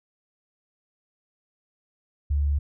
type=tone; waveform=sine; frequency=72 Hz; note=D2; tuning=34 cents flat; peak=-20 dBFS; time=2.3-2.59 s; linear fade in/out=10 ms; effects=none